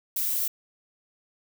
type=noise; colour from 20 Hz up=violet; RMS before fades=-27 dBFS; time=0.16-0.48 s; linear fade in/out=5 ms; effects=none